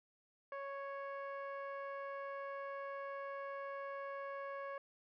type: tone with low-pass filter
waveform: 15% pulse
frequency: 554.4 Hz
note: C#5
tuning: in tune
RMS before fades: -45 dBFS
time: 0.52-4.78 s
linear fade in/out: 2 ms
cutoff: 1400 Hz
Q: 0.72
effects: resampled to 11025 Hz